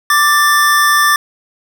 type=tone pair together; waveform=square; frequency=1174.7 / 1773.6 Hz; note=D6 / A6; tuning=0 / +13 cents; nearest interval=perfect fifth; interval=713 cents; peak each=-12 dBFS; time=0.1-1.16 s; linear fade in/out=2 ms; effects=none